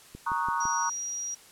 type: click train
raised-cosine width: 3 ms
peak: -28 dBFS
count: 4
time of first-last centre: 0.15-0.654 s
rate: 5.95 Hz
type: chord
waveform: sine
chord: D# minor seventh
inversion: second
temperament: equal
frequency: 932.3 / 1108.7 / 1244.5 / 1480 Hz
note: A#5 / C#6 / D#6 / F#6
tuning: 0 / 0 / 0 / 0 cents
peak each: -29 / -31 / -34 / -35 dBFS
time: 0.26-0.9 s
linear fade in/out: 10 ms
type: tone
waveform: sine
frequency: 5740 Hz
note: F8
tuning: 47 cents sharp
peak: -31 dBFS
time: 0.6-1.35 s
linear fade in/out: 10 ms
effects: white hiss -53 dBFS RMS until 1.51 s + low-pass 11000 Hz 12 dB/octave